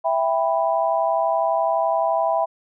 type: chord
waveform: sine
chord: E minor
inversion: none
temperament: just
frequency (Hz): 659.3 / 791.1 / 988.9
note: E5 / G5 / B5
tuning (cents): 0 / +16 / +2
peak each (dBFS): -20 / -23 / -24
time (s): 0.04-2.46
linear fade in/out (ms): 20
effects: none